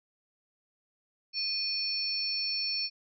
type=tone cluster; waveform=sine; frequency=2463 / 4417 / 5390 Hz; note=D#7 / C#8 / E8; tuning=-18 / -7 / +38 cents; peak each=-38 / -33 / -32 dBFS; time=1.33-2.9 s; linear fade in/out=50 ms; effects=none